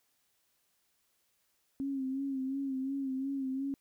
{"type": "tone with vibrato", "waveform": "sine", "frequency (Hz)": 269.1, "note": "C4", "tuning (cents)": 49, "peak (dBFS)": -32, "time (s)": [1.8, 3.74], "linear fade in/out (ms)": 0, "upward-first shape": "sine", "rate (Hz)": 2.8, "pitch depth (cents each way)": 51, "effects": ["white hiss -75 dBFS RMS until 3.8 s"]}